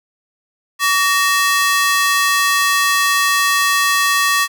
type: ring-modulated tone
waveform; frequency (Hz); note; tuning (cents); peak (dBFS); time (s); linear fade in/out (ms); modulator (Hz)
sawtooth; 1497; F#6; +20; -6; 0.79-4.48; 50; 357
effects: none